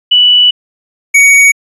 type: tone pair in turn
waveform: sine / square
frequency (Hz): 2960 / 2243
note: F#7 / C#7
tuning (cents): 0 / +20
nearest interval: perfect fourth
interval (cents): 480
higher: first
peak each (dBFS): -3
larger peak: neither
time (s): 0.11-0.51 / 1.14-1.52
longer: first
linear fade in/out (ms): 10
effects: resampled to 24000 Hz